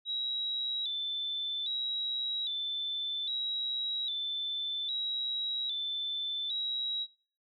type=tone with vibrato; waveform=sine; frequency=3689 Hz; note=A#7; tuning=19 cents flat; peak=-31 dBFS; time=0.05-7.07 s; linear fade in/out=50 ms; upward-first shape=square; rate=0.62 Hz; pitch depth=77 cents each way; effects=noise-tail reverb RT60 0.4 s tail -17 dB re dry